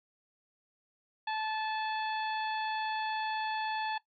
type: harmonic tone with a mistuned harmonic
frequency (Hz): 871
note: A5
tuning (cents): -18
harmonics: 1 / 2 / 3 / 4 / 5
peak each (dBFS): -33 / -39 / -43 / -45 / -47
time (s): 1.27-3.98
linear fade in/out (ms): 5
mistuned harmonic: 4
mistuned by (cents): -17
effects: noise-tail reverb RT60 0.1 s tail -17 dB re dry